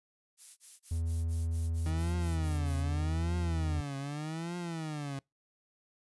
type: noise bursts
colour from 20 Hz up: violet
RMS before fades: -46 dBFS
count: 11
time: 0.37-2.84 s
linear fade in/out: 50 ms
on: 200 ms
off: 27 ms
type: tone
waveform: triangle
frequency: 82.41 Hz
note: E2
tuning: in tune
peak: -28 dBFS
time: 0.91-3.81 s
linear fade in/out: 5 ms
type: tone with vibrato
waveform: 30% pulse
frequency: 155.56 Hz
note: D#3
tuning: in tune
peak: -33 dBFS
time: 1.86-5.19 s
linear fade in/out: 2 ms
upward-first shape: triangle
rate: 0.83 Hz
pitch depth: 230 cents each way
effects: noise-tail reverb RT60 0.2 s tail -26 dB re dry + resampled to 24000 Hz